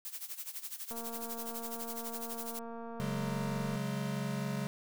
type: noise with tremolo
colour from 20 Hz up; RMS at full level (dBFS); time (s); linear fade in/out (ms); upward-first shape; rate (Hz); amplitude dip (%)
blue; -40; 0.05-2.59; 0; sine; 12; 80
type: click train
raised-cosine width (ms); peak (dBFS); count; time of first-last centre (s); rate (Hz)
1; -32; 659; 0.91-3.758; 231
type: chord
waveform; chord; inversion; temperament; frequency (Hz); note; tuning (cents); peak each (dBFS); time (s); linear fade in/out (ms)
square; C# suspended fourth; none; equal with one note detuned; 138.59 / 185 / 209.6; C#3 / F#3 / G#3; 0 / 0 / +16; -38 / -40 / -39; 3-4.67; 0
effects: none